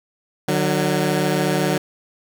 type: tone pair together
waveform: 15% pulse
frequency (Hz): 150.6 / 185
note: D3 / F#3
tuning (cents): +44 / 0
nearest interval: major third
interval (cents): 356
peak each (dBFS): -14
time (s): 0.48-1.78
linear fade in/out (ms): 5
effects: none